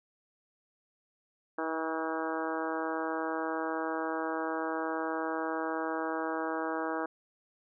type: harmonic tone with a mistuned harmonic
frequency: 160.5 Hz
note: E3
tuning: 46 cents flat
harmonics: 2 / 3 / 4 / 5 / 6 / 7 / 8 / 9 / 10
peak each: -36 / -38 / -39 / -40 / -41 / -41 / -42 / -43 / -43 dBFS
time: 1.58-7.06 s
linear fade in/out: 5 ms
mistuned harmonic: 5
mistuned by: +17 cents
effects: none